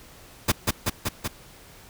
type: noise with echo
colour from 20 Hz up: pink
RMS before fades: -19 dBFS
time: 0.48-0.52 s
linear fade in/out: 10 ms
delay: 190 ms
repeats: 4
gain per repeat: -2 dB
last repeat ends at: 1.28 s
effects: pink hiss -49 dBFS RMS until 1.89 s